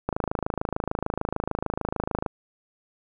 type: click train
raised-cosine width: 1 ms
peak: -11 dBFS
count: 59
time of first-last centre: 0.09-2.262 s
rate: 26.7 Hz
effects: none